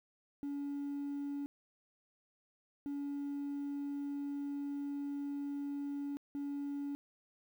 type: tone bursts at uneven times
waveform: triangle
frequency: 283.9 Hz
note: C#4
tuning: 41 cents sharp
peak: -34 dBFS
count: 3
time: 0.43-1.46 / 2.86-6.17 / 6.35-6.95 s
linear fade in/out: 0 ms
effects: tanh soft clip ceiling -32 dBFS + 11-bit